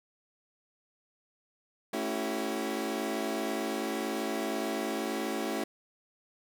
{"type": "chord", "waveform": "25% pulse", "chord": "F# minor seventh", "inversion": "first", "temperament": "equal with one note detuned", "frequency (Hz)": [220, 277.2, 329.6, 378.2], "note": ["A3", "C#4", "E4", "F#4"], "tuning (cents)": [0, 0, 0, 38], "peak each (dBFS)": -33, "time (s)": [1.93, 5.64], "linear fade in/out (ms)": 5, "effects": []}